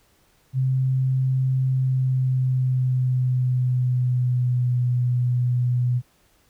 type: tone with pitch glide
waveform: sine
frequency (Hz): 130.81 to 123.47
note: C3 to B2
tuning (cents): 0 to 0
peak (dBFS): -18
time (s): 0.53-6.02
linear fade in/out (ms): 50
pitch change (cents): -100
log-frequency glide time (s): 1.67-4.83
effects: pink hiss -61 dBFS RMS until 6.49 s